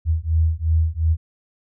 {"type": "beating tone pair", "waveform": "sine", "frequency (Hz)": [79.3, 82.1], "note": ["D#2", "E2"], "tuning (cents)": [33, -6], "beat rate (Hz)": 2.8, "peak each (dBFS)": -19, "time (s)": [0.05, 1.17], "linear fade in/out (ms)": 50, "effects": []}